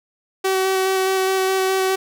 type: tone with vibrato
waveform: sawtooth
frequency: 380 Hz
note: F#4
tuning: 46 cents sharp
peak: -13 dBFS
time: 0.44-1.96 s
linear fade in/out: 10 ms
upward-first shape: square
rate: 4.8 Hz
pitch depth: 9 cents each way
effects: none